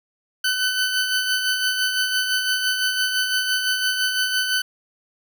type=tone with tremolo; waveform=20% pulse; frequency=1509 Hz; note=F#6; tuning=34 cents sharp; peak=-13 dBFS; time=0.44-4.62 s; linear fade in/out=5 ms; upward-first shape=sine; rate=5.9 Hz; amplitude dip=45%; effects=none